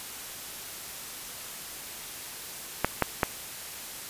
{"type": "clicks", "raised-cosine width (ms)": 0.5, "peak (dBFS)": -6, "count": 3, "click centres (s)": [2.846, 3.023, 3.232], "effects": ["white hiss -40 dBFS RMS until 4.09 s", "resampled to 32000 Hz"]}